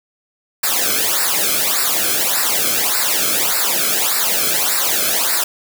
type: noise with flanger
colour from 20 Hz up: white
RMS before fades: -17 dBFS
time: 0.63-5.44 s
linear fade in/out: 5 ms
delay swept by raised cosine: 0.31 to 1.09 ms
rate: 1.7 Hz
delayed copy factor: -1
effects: none